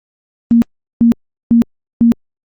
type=tone bursts; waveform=sine; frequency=233.1 Hz; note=A#3; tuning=in tune; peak=-5 dBFS; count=4; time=0.51-2.12 s; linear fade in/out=0 ms; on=110 ms; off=390 ms; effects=Opus 24 kbps